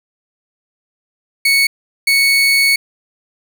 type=tone bursts at uneven times; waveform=30% pulse; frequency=2217 Hz; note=C#7; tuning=in tune; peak=-7 dBFS; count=2; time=1.45-1.67 / 2.07-2.76 s; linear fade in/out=5 ms; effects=none